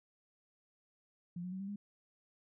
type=tone with pitch steps; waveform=sine; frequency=174.61 / 181.5 / 188.66 / 196.11 / 203.8 Hz; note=F3 / F#3 / F#3 / G3 / G#3; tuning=0 / -33 / +34 / +1 / -32 cents; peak=-39 dBFS; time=1.36-1.76 s; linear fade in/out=5 ms; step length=80 ms; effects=none